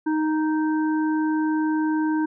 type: harmonic tone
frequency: 311.1 Hz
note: D#4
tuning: in tune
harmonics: 1 / 3 / 5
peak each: -20 / -30 / -34 dBFS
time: 0.06-2.26 s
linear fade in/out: 10 ms
effects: none